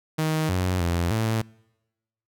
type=tone with pitch steps; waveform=sawtooth; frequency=156.9 / 91.7 / 85.9 / 111.4 Hz; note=D#3 / F#2 / F2 / A2; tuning=+15 / -15 / -28 / +22 cents; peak=-18 dBFS; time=0.18-1.42 s; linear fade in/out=10 ms; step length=310 ms; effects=noise-tail reverb RT60 1.0 s tail -26 dB re dry